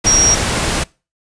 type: tone in noise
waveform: sine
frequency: 5660 Hz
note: F8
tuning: 22 cents sharp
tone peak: -9 dBFS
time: 0.06-0.35 s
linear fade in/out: 10 ms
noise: pink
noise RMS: -17 dBFS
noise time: 0.04-0.84 s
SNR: +5 dB
effects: noise-tail reverb RT60 0.3 s tail -23 dB re dry + resampled to 22050 Hz